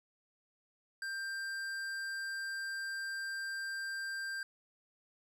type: tone with hard clipping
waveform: sine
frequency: 1575 Hz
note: G6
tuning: 8 cents sharp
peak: -39 dBFS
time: 1.02-4.43 s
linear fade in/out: 2 ms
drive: 12 dB
effects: none